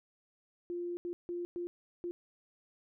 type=tone bursts at uneven times; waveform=sine; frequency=349.2 Hz; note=F4; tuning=in tune; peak=-35 dBFS; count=5; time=0.7-0.97 / 1.05-1.13 / 1.29-1.45 / 1.56-1.67 / 2.04-2.11 s; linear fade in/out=0 ms; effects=none

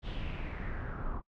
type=noise with low-pass filter sweep; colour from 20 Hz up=brown; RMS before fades=-37 dBFS; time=0.02-1.22 s; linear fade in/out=50 ms; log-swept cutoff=3500 to 1100 Hz; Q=4; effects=noise-tail reverb RT60 0.1 s tail -25 dB re dry + AAC 64 kbps

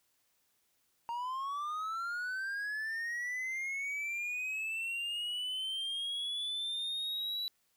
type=linear sweep; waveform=triangle; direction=up; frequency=926 to 3951 Hz; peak=-33 dBFS; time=1.09-7.48 s; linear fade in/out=0 ms; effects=white hiss -75 dBFS RMS until 7.76 s

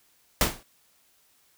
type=noise with exponential decay; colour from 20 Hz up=pink; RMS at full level=-17 dBFS; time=0.41-0.63 s; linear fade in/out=1 ms; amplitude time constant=46 ms; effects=white hiss -64 dBFS RMS until 1.57 s

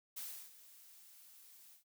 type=noise with ADSR envelope; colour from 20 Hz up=blue; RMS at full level=-44 dBFS; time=0.16-1.84 s; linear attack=13 ms; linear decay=330 ms; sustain=-16 dB; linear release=120 ms; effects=none

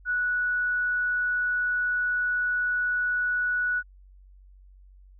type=tone; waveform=sine; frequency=1472 Hz; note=F#6; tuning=9 cents flat; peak=-23 dBFS; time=0.05-3.83 s; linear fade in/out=50 ms; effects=added 47 Hz sine -49 dBFS peak until 5.19 s

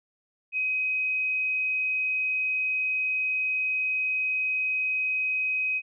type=tone; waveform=sine; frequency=2524 Hz; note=D#7; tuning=24 cents sharp; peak=-24 dBFS; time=0.52-5.82 s; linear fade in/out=50 ms; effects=none

